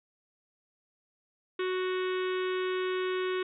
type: harmonic tone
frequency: 370 Hz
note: F#4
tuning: in tune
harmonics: 1 / 3 / 4 / 5 / 6 / 7 / 8 / 9 / 10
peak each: -29 / -39 / -41 / -43 / -45 / -46 / -47 / -48 / -49 dBFS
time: 1.59-3.43 s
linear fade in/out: 5 ms
effects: none